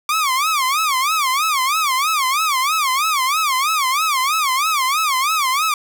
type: tone with vibrato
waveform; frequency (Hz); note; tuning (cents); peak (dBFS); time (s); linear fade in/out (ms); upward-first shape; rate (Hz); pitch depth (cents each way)
sawtooth; 1153; D6; -32; -12; 0.09-5.74; 2; sine; 3.1; 210
effects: none